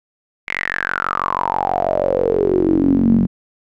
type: tone with band-pass filter sweep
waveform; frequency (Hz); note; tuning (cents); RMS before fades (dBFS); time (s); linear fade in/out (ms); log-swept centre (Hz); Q
sawtooth; 46.19; F#1; -2; -17; 0.47-3.27; 20; 2200 to 200; 9.4
effects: none